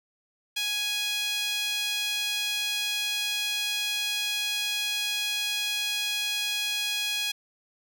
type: tone with high-pass filter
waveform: sawtooth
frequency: 830.6 Hz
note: G#5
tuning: in tune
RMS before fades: -29 dBFS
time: 0.56-7.32 s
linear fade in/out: 10 ms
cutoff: 3000 Hz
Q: 2.8
effects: none